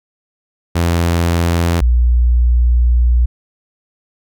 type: tone pair in turn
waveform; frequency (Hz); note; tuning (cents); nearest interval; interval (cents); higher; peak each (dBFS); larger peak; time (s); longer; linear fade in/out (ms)
sawtooth / sine; 85 / 60.1; F2 / B1; -46 / -46; tritone; 600; first; -8; neither; 0.75-1.81 / 1.81-3.26; second; 10
effects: none